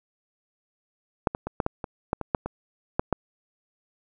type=clicks; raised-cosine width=1 ms; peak=-6 / -15 / -16 / -9 / -10 / -17 / -9 / -16 / -7 / -16 / -7 / -8 dBFS; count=12; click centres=1.272 / 1.349 / 1.47 / 1.602 / 1.664 / 1.842 / 2.131 / 2.213 / 2.348 / 2.46 / 2.995 / 3.127 s; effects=none